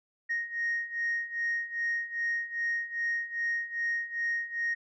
sine beating tone pair, 1864.7 / 1867.2 Hz, A#6 / A#6, 0 / +2 cents, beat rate 2.5 Hz, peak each -33 / -30 dBFS, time 0.29-4.75 s, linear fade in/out 20 ms, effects tanh soft clip ceiling -24 dBFS

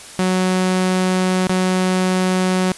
sawtooth tone with dropouts, 185 Hz, F#3, in tune, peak -11 dBFS, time 0.19-2.72 s, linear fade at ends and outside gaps 0 ms, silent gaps 1.471-1.495 s, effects white hiss -37 dBFS RMS until 2.77 s + resampled to 24000 Hz

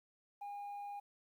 sine tone, 813 Hz, G#5, 37 cents flat, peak -40 dBFS, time 0.41-1 s, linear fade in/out 10 ms, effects tanh soft clip ceiling -42 dBFS + 12-bit

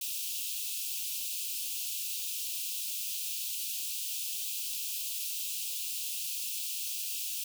white high-pass noise, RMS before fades -36 dBFS, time 0.01-7.44 s, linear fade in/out 5 ms, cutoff 2500 Hz, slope 96 dB/octave, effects none

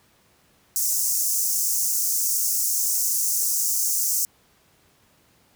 pink high-pass noise, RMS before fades -23 dBFS, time 0.76-4.25 s, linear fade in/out 0 ms, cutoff 5700 Hz, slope 48 dB/octave, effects pink hiss -60 dBFS RMS until 5.55 s + high-pass 60 Hz 12 dB/octave

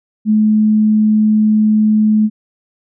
sine tone, 214.6 Hz, A3, 43 cents flat, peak -8 dBFS, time 0.25-2.3 s, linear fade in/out 50 ms, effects none

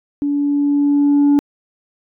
sine tone with level ramp, 286.9 Hz, D4, 40 cents flat, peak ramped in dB -15 to -6 dBFS, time 0.22-1.39 s, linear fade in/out 0 ms, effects tanh soft clip ceiling -8 dBFS

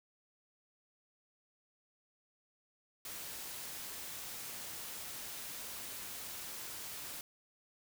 white noise, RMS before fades -45 dBFS, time 3.05-7.21 s, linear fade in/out 2 ms, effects none

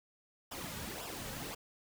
pink noise with flanger, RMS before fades -43 dBFS, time 0.51-1.55 s, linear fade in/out 10 ms, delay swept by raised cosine 0.46 to 2.96 ms, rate 1.9 Hz, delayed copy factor -0.65, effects none

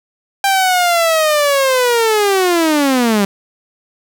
sawtooth linear sweep, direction down, 793 to 193.9 Hz, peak -7 dBFS, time 0.44-3.25 s, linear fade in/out 2 ms, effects none

